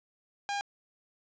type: tone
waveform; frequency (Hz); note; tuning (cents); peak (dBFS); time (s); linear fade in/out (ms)
sawtooth; 808; G#5; -48; -27; 0.49-0.61; 0
effects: resampled to 16000 Hz + 10-bit